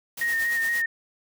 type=noise with tremolo; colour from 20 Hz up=white; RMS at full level=-35 dBFS; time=0.17-0.82 s; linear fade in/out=5 ms; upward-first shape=sine; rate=8.8 Hz; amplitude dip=60%
type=tone with vibrato; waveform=sine; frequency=1851 Hz; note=A#6; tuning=13 cents flat; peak=-22 dBFS; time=0.21-0.86 s; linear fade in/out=5 ms; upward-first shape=square; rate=4.2 Hz; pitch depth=21 cents each way
effects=none